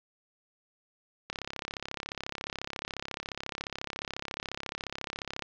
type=click train; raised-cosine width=0.2 ms; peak=-17 dBFS; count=142; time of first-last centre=1.3-5.423 s; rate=34.2 Hz; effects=low-pass 5000 Hz 12 dB/octave + 9-bit